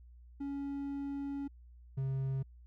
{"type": "tone pair in turn", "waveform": "triangle", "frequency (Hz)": [280, 134.14], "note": ["C#4", "C3"], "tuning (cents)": [18, 43], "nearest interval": "octave + minor second", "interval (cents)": 1275, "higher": "first", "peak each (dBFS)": [-34, -30], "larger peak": "second", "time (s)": [[0.4, 1.48], [1.97, 2.43]], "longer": "first", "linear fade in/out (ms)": 10, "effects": ["added 60 Hz sine -53 dBFS peak until 2.66 s"]}